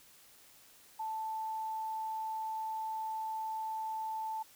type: tone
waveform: sine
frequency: 880 Hz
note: A5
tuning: in tune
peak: -35 dBFS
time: 0.99-4.43 s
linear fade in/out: 10 ms
effects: white hiss -60 dBFS RMS until 4.55 s